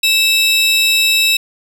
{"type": "tone pair together", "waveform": "40% pulse", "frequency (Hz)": [2637, 3820], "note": ["E7", "A#7"], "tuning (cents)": [0, 42], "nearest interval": "tritone", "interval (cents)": 642, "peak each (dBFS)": -12, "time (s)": [0.03, 1.37], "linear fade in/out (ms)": 5, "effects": []}